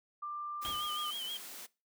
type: tone with pitch glide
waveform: sine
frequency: 1187 to 1207.7 Hz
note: D6 to D6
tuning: +18 to +48 cents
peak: -37 dBFS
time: 0.22-1.11 s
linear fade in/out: 10 ms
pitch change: +30 cents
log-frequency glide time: 0.57-0.85 s
type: high-pass noise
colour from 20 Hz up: white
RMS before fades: -47 dBFS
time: 0.61-1.67 s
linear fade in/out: 20 ms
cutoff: 170 Hz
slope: 48 dB/octave
type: noise with exponential decay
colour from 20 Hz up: pink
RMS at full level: -42 dBFS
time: 0.65-1.04 s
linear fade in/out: 0 ms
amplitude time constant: 84 ms
type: tone with vibrato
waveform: triangle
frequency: 3136 Hz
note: G7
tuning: in tune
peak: -36 dBFS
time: 0.65-1.37 s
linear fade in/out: 0 ms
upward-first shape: sine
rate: 6.3 Hz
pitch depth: 81 cents each way
effects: noise-tail reverb RT60 0.3 s tail -22 dB re dry